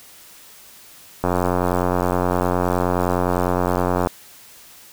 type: click train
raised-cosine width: 1 ms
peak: -5 dBFS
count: 255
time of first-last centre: 1.24-4.072 s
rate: 89.7 Hz
effects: white hiss -45 dBFS RMS until 4.92 s